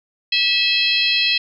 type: harmonic tone with a mistuned harmonic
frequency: 651 Hz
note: E5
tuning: 22 cents flat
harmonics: 3 / 4 / 5 / 6 / 7 / 8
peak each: -29 / -19 / -20 / -20 / -30 / -27 dBFS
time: 0.32-1.38 s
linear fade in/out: 5 ms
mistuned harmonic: 6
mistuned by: +87 cents
effects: none